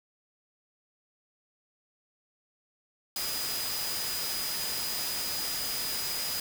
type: tone in noise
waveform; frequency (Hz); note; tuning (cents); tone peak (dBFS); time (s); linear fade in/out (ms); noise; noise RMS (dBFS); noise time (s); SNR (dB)
sine; 4952; D#8; -9; -35; 3.16-6.4; 2; white; -34; 3.16-6.4; -4
effects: none